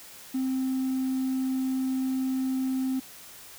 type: tone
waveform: triangle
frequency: 261.6 Hz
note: C4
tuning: in tune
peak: -22 dBFS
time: 0.34-3 s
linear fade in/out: 10 ms
effects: tanh soft clip ceiling -21 dBFS + white hiss -47 dBFS RMS until 3.58 s